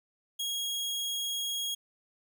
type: tone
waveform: sawtooth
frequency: 3292 Hz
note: G#7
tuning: 16 cents flat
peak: -28 dBFS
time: 0.39-1.75 s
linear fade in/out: 10 ms
effects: none